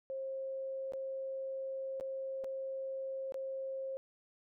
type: tone with dropouts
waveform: sine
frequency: 534 Hz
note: C5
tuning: 35 cents sharp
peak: -37 dBFS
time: 0.1-3.97 s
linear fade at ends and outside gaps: 0 ms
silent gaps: 0.922-0.935 / 1.999-2.009 / 2.439-2.444 / 3.322-3.343 s
effects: none